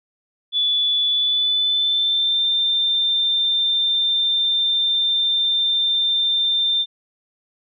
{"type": "tone with pitch glide", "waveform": "sine", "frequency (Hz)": [3450, 3586], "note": ["A7", "A7"], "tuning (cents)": [-35, 32], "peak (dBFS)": -16, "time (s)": [0.52, 6.86], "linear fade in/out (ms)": 50, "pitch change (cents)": 67, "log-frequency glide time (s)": [1.07, 2.45], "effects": []}